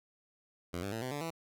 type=tone with pitch steps; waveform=10% pulse; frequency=87.31 / 99.14 / 112.57 / 127.83 / 145.15 / 164.82 Hz; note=F2 / G2 / A2 / C3 / D3 / E3; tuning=0 / +20 / +40 / -40 / -20 / 0 cents; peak=-28 dBFS; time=0.73-1.306 s; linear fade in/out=10 ms; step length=96 ms; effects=none